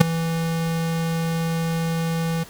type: tone with ADSR envelope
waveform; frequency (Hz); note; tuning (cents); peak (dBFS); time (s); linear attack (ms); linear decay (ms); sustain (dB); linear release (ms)
square; 164.81; E3; 0; -6; 0-2.44; 12; 8; -16; 13
effects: pink hiss -43 dBFS RMS until 2.49 s